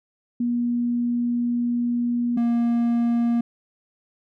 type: tone pair in turn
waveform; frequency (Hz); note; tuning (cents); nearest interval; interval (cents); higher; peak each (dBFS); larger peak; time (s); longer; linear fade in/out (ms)
sine / triangle; 239.9 / 235.6; A#3 / A#3; +50 / +19; unison; 31; first; -20 / -16; second; 0.4-2.37 / 2.37-3.41; first; 5
effects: none